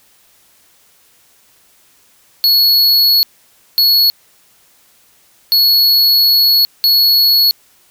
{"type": "tone bursts at uneven times", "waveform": "square", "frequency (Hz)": 4366, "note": "C#8", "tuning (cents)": -27, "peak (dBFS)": -8, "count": 4, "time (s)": [[2.44, 3.23], [3.78, 4.1], [5.52, 6.65], [6.84, 7.51]], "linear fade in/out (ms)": 0, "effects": ["white hiss -51 dBFS RMS until 7.9 s"]}